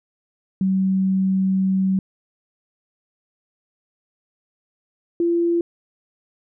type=tone pair in turn; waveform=sine; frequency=190.3 / 341.3 Hz; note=F#3 / F4; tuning=+49 / -40 cents; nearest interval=minor seventh; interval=1011 cents; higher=second; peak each=-16 dBFS; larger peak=neither; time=0.61-1.99 / 5.2-5.61 s; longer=first; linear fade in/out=2 ms; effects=none